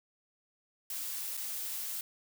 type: noise with dropouts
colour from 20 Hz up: blue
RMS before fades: -38 dBFS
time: 0.9-2.01 s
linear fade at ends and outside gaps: 2 ms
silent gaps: 1.37-1.374 s
effects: none